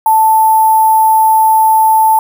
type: tone with sample-and-hold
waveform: sine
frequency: 880 Hz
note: A5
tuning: in tune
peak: -5 dBFS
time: 0.06-2.19 s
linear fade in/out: 2 ms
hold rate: 11025 Hz
effects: none